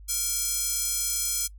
square tone with high-pass filter, 466.2 Hz, A#4, in tune, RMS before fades -28 dBFS, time 0.08-1.48 s, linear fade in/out 20 ms, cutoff 7100 Hz, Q 1.3, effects noise-tail reverb RT60 0.1 s tail -23 dB re dry + added 50 Hz sine -43 dBFS peak until 1.58 s

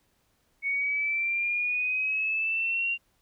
sine exponential sweep, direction up, 2217 to 2775 Hz, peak -25 dBFS, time 0.62-2.98 s, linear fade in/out 50 ms, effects pink hiss -70 dBFS RMS until 3.21 s

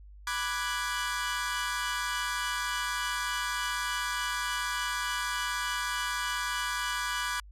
sawtooth chord, G# half-diminished seventh, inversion first, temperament equal, 987.8 / 1174.7 / 1480 / 1661.2 Hz, B5 / D6 / F#6 / G#6, 0 / 0 / 0 / 0 cents, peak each -32 dBFS, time 0.27-7.4 s, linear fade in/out 2 ms, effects added 50 Hz sine -47 dBFS peak until 7.51 s + low-pass 11000 Hz 12 dB/octave

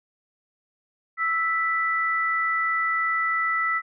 sine tone pair together, 1318.5 / 1975.5 Hz, E6 / B6, 0 / 0 cents, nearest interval perfect fifth, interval 700 cents, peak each -24 / -24 dBFS, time 1.17-3.82 s, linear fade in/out 50 ms, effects none

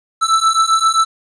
square beating tone pair, 1318.5 / 1326.1 Hz, E6 / E6, 0 / +10 cents, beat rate 7.6 Hz, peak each -15 dBFS, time 0.21-1.05 s, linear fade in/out 20 ms, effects resampled to 22050 Hz + 8-bit

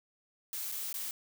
blue noise with dropouts, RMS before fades -38 dBFS, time 0.53-1.11 s, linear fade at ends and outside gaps 1 ms, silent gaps 0.717-0.721 / 0.928-0.941 s, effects none

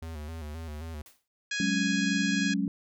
square tone with vibrato, 78.3 Hz, D#2, 11 cents sharp, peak -37 dBFS, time 0.02-1.02 s, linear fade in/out 5 ms, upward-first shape square, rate 3.8 Hz, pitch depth 76 cents each way
white noise with exponential decay, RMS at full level -49 dBFS, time 1.06-1.28 s, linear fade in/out 1 ms, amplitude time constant 47 ms
harmonic tone, 830.6 Hz, G#5, in tune, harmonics 2 / 3 / 4 / 5 / 6 / 7 / 8 / 9, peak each -32 / -36 / -38 / -40 / -42 / -43 / -44 / -45 dBFS, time 1.51-2.54 s, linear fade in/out 5 ms
sine chord, F# suspended second, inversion none, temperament just, 185 / 208.1 / 277.5 Hz, F#3 / G#3 / C#4, 0 / +4 / +2 cents, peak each -30 dBFS, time 1.6-2.68 s, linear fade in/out 2 ms
effects none

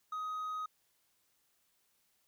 sine tone with hard clipping, 1256 Hz, D#6, 16 cents sharp, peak -37 dBFS, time 0.12-0.66 s, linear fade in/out 5 ms, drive 2 dB, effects white hiss -75 dBFS RMS until 2.27 s

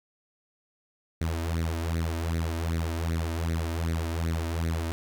sawtooth tone with flanger, 82.41 Hz, E2, in tune, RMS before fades -29 dBFS, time 1.21-4.92 s, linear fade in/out 0 ms, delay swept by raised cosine 0.48 to 3.28 ms, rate 2.6 Hz, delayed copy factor +0.75, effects none

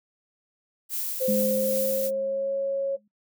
violet noise with tremolo, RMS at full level -29 dBFS, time 0.89-2.11 s, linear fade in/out 50 ms, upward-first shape triangle, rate 2.5 Hz, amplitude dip 35%
sine tone with pitch glide, 520 to 549 Hz, C5 to C#5, -11 to -17 cents, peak -23 dBFS, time 1.2-2.97 s, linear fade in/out 20 ms, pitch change +94 cents, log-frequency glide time 1.34-2.52 s
sine tone with exponential decay, 207.7 Hz, G#3, in tune, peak -23 dBFS, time 1.28-3.08 s, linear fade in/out 5 ms, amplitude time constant 390 ms
effects noise-tail reverb RT60 0.1 s tail -17 dB re dry

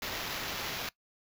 white noise with sample-and-hold, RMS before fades -37 dBFS, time 0.02-0.89 s, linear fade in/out 2 ms, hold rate 8820 Hz, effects noise-tail reverb RT60 0.1 s tail -20 dB re dry

